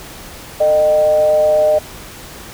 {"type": "tone with frequency modulation", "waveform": "sine", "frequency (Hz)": 611, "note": "D#5", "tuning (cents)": -32, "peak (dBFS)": -9, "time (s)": [0.6, 1.79], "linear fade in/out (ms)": 10, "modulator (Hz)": 165, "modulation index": 0.37, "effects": ["pink hiss -34 dBFS RMS until 2.53 s"]}